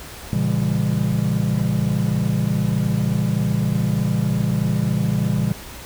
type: chord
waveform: triangle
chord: A# diminished seventh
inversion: none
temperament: just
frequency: 116.54 / 139.85 / 167.82 / 201.4 Hz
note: A#2 / C#3 / E3 / G3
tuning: 0 / +16 / +31 / +47 cents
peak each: -21 dBFS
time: 0.33-5.52 s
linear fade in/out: 0 ms
effects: added 60 Hz sine -42 dBFS peak until 5.85 s + pink hiss -37 dBFS RMS until 5.85 s